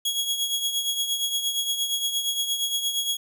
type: tone with tremolo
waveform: sawtooth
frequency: 3322 Hz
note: G#7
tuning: in tune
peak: -18 dBFS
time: 0.05-3.17 s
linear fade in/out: 5 ms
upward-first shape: triangle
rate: 8.6 Hz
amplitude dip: 65%
effects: none